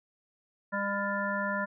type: harmonic tone with a mistuned harmonic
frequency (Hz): 200.9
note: G3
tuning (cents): +43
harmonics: 1 / 3 / 5 / 7 / 9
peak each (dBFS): -35 / -35 / -35 / -35 / -35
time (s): 0.72-1.66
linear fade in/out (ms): 20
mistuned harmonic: 9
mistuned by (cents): -52
effects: none